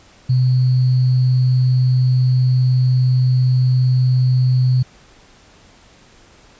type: tone with sample-and-hold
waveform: sine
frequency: 127.2 Hz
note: C3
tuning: 48 cents flat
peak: -11 dBFS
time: 0.29-4.83 s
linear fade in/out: 10 ms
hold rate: 4410 Hz
effects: pink hiss -48 dBFS RMS until 6.59 s + resampled to 16000 Hz